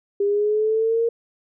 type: linear sweep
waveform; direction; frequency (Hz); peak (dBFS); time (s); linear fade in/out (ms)
sine; up; 400 to 466.2; -17; 0.2-1.09; 5
effects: none